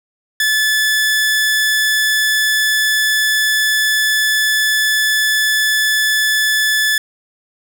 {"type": "tone", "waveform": "sawtooth", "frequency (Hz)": 1732, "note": "A6", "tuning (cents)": -28, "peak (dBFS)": -9, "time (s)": [0.4, 6.98], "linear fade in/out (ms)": 2, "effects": []}